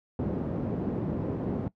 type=band-pass noise; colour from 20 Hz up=pink; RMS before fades=-31 dBFS; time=0.19-1.68 s; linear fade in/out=2 ms; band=130 to 370 Hz; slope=12 dB/octave; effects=noise-tail reverb RT60 0.1 s tail -19 dB re dry